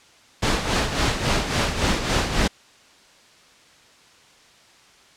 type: noise with tremolo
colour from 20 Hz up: pink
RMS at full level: -19 dBFS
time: 0.42-2.48 s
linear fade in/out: 10 ms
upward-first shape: sine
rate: 3.6 Hz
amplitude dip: 60%
effects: white hiss -52 dBFS RMS until 5.16 s + low-pass 6000 Hz 12 dB/octave